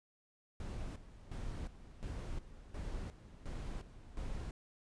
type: noise with tremolo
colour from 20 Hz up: brown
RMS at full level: -42 dBFS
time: 0.6-4.51 s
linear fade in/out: 2 ms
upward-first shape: square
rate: 1.4 Hz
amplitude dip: 75%
effects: resampled to 22050 Hz

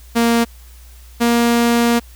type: tone pair in turn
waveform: sawtooth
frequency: 233.1 / 235.8 Hz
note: A#3 / A#3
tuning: 0 / +20 cents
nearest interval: unison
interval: 20 cents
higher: second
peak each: -8 / -8 dBFS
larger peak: neither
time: 0.15-0.45 / 1.2-2 s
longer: second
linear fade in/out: 20 ms
effects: added 60 Hz sine -38 dBFS peak until 2.15 s + white hiss -48 dBFS RMS until 2.15 s

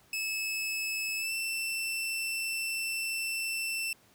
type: tone with pitch glide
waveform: sawtooth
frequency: 2599 to 2677 Hz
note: E7 to E7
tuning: -25 to +26 cents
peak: -28 dBFS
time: 0.13-3.93 s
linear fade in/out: 2 ms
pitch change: +51 cents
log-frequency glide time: 1.17-1.33 s
effects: pink hiss -62 dBFS RMS until 4.14 s + high-pass 80 Hz 12 dB/octave

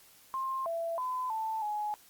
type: tone with pitch steps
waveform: sine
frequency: 1058 / 668 / 1014 / 883 / 840 Hz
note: C6 / E5 / B5 / A5 / G#5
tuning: +19 / +23 / +45 / +6 / +19 cents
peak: -31 dBFS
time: 0.34-1.94 s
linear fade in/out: 0 ms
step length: 320 ms
effects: white hiss -59 dBFS RMS until 2.09 s + Opus 48 kbps

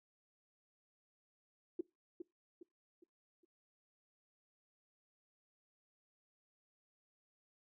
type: tone with echo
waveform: sine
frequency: 348 Hz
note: F4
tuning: 6 cents flat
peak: -34 dBFS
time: 1.79-1.81 s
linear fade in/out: 5 ms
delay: 410 ms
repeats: 4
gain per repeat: -8 dB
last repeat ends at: 3.45 s
effects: noise-tail reverb RT60 0.2 s tail -21 dB re dry

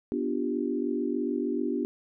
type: chord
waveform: sine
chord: G dominant seventh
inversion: first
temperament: equal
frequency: 246.9 / 293.7 / 349.2 / 392 Hz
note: B3 / D4 / F4 / G4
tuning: 0 / 0 / 0 / 0 cents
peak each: -31 / -31 / -33 / -33 dBFS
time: 0.12-1.85 s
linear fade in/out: 0 ms
effects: none

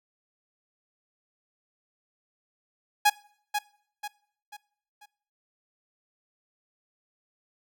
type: tone with echo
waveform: sawtooth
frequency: 830.6 Hz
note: G#5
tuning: in tune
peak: -13 dBFS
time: 3.05-3.1 s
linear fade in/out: 10 ms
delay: 490 ms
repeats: 4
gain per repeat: -8 dB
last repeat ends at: 5.06 s
effects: noise-tail reverb RT60 0.6 s tail -23 dB re dry

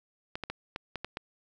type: clicks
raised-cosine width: 0.3 ms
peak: -19 dBFS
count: 7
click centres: 0.355 / 0.437 / 0.5 / 0.761 / 0.957 / 1.046 / 1.171 s
effects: none

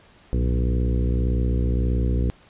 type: harmonic tone with a mistuned harmonic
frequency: 61.74 Hz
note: B1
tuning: in tune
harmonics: 1 / 2 / 3 / 4 / 5 / 6 / 7 / 8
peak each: -20 / -26 / -30 / -32 / -34 / -36 / -37 / -38 dBFS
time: 0.33-2.3 s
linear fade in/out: 0 ms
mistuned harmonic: 2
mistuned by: -91 cents
effects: pink hiss -53 dBFS RMS until 2.49 s + resampled to 8000 Hz

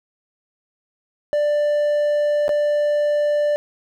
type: tone with dropouts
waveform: triangle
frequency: 590 Hz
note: D5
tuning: 8 cents sharp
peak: -14 dBFS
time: 1.33-3.56 s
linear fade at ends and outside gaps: 0 ms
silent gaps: 2.481-2.492 s
effects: none

